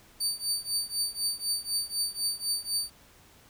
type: tone with tremolo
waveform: 25% pulse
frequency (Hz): 4598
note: D8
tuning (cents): -37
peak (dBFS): -20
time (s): 0.2-2.9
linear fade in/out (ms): 10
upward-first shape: triangle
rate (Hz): 4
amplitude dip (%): 95
effects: pink hiss -57 dBFS RMS until 3.49 s